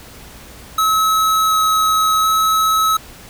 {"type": "tone with pitch steps", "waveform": "square", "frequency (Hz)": [1290, 1282, 1291], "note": ["E6", "E6", "E6"], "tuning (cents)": [-38, -49, -37], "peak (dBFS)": -13, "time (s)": [0.78, 2.97], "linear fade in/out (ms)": 5, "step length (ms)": 730, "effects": ["added 60 Hz sine -46 dBFS peak until 3.29 s", "pink hiss -39 dBFS RMS until 3.29 s"]}